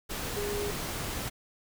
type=tone in noise; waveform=sine; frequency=410 Hz; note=G#4; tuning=22 cents flat; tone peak=-32 dBFS; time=0.36-0.72 s; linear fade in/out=20 ms; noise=pink; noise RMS=-35 dBFS; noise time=0.09-1.3 s; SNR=0 dB; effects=none